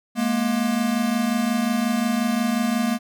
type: tone pair together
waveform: square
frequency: 211.6 / 237.2 Hz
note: G#3 / A#3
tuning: +33 / +30 cents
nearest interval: major second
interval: 197 cents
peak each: -25 / -22 dBFS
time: 0.15-2.99 s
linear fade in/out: 50 ms
effects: none